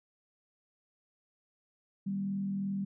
sine tone with frequency modulation, 196 Hz, G3, in tune, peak -31 dBFS, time 2.06-2.85 s, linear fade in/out 10 ms, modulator 42.9 Hz, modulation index 0.38, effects none

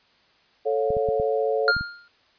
sine chord, A augmented, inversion none, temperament equal with one note detuned, 440 / 554.4 / 709 Hz, A4 / C#5 / E#5, 0 / 0 / +26 cents, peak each -23 / -25 / -29 dBFS, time 0.65-1.72 s, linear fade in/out 20 ms
clicks, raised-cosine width 5 ms, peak -21 dBFS, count 6, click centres 0.905 / 0.968 / 1.088 / 1.199 / 1.766 / 1.81 s
square tone with exponential decay, 1408 Hz, F6, 14 cents sharp, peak -15 dBFS, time 1.68-2.08 s, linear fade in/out 1 ms, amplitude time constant 85 ms
effects white hiss -60 dBFS RMS until 2.38 s + resampled to 11025 Hz

